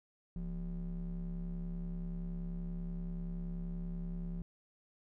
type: ring-modulated tone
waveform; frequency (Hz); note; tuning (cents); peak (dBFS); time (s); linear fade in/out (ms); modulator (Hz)
triangle; 103.83; G#2; 0; -32; 0.36-4.42; 0; 68.6
effects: none